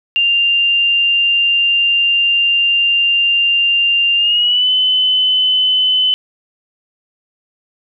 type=tone with pitch glide; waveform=sine; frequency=2791 to 3026 Hz; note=F7 to F#7; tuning=-2 to +38 cents; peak=-10 dBFS; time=0.16-6.14 s; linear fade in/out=0 ms; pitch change=+140 cents; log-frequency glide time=4.16-4.71 s; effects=none